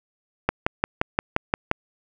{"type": "click train", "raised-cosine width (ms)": 0.5, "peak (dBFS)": -4, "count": 8, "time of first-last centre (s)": [0.49, 1.714], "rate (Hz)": 5.72, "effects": []}